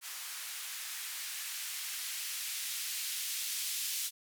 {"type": "noise with band-pass filter sweep", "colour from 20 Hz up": "violet", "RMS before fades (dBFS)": -39, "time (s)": [0.01, 4.11], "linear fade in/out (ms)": 50, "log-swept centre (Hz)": [1300, 3200], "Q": 0.92, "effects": []}